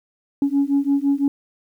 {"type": "beating tone pair", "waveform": "sine", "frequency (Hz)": [277.2, 283.1], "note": ["C#4", "C#4"], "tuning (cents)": [0, 37], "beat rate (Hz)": 5.9, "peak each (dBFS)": -18, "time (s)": [0.42, 1.28], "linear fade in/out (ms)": 2, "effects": ["tanh soft clip ceiling -11 dBFS", "9-bit"]}